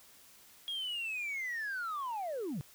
sine linear sweep, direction down, 3300 to 120 Hz, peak -33 dBFS, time 0.68-2.61 s, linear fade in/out 0 ms, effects tanh soft clip ceiling -33 dBFS + white hiss -59 dBFS RMS until 2.74 s

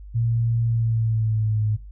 sine tone with pitch glide, 115.8 to 106.8 Hz, A#2 to G#2, -11 to +49 cents, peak -19 dBFS, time 0.14-1.77 s, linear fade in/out 20 ms, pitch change -140 cents, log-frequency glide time 0.66-1.64 s, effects noise-tail reverb RT60 0.2 s tail -18 dB re dry + added 50 Hz sine -37 dBFS peak until 1.91 s

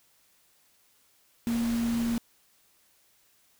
sine tone in noise, 233.1 Hz, A#3, in tune, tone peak -25 dBFS, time 1.47-2.18 s, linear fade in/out 0 ms, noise pink, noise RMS -39 dBFS, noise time 1.47-2.18 s, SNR +11 dB, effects white hiss -65 dBFS RMS until 3.59 s

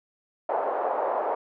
white band-pass noise, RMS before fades -27 dBFS, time 0.49-1.35 s, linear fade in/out 5 ms, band 490 to 850 Hz, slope 24 dB/octave, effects none

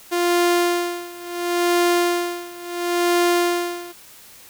sawtooth tone with tremolo, 349.2 Hz, F4, in tune, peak -11 dBFS, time 0.11-3.93 s, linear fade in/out 20 ms, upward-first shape sine, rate 0.72 Hz, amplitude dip 90%, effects white hiss -45 dBFS RMS until 4.49 s

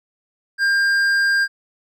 triangle tone with hard clipping, 1600 Hz, G6, 35 cents sharp, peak -16 dBFS, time 0.58-1.48 s, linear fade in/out 50 ms, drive 10 dB, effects none

